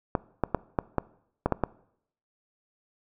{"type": "clicks", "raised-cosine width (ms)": 1, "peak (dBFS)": -9, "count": 8, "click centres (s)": [0.152, 0.437, 0.547, 0.788, 0.983, 1.46, 1.523, 1.637], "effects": ["noise-tail reverb RT60 0.7 s tail -21 dB re dry"]}